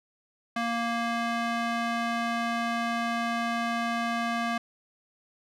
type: tone with band-pass filter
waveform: square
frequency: 233.1 Hz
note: A#3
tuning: in tune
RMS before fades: -29 dBFS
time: 0.56-4.58 s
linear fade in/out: 5 ms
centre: 1400 Hz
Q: 0.71
effects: none